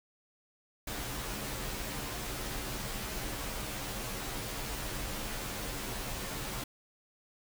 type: noise with comb filter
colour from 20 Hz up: pink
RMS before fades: -38 dBFS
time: 0.87-6.64 s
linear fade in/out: 5 ms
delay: 12 ms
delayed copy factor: -0.75
effects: none